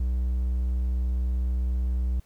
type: tone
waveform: triangle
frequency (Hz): 62.1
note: B1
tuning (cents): +10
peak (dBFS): -21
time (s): 0-2.2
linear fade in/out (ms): 5
effects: pink hiss -63 dBFS RMS until 2.25 s